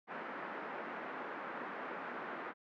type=band-pass noise; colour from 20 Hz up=white; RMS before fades=-44 dBFS; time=0.07-2.54 s; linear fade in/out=50 ms; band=210 to 1700 Hz; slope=24 dB/octave; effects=none